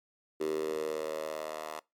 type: tone with high-pass filter sweep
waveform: 10% pulse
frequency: 77.78 Hz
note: D#2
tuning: in tune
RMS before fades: -35 dBFS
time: 0.4-1.8 s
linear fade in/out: 10 ms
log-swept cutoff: 370 to 750 Hz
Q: 5.3
effects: noise-tail reverb RT60 0.2 s tail -23 dB re dry + MP3 96 kbps